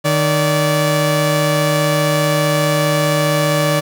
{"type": "tone pair together", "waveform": "sawtooth", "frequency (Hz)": [153.3, 578], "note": ["D#3", "D5"], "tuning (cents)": [-25, -28], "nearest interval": "octave + major seventh", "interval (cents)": 2297, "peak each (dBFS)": -12, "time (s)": [0.04, 3.81], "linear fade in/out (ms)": 20, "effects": []}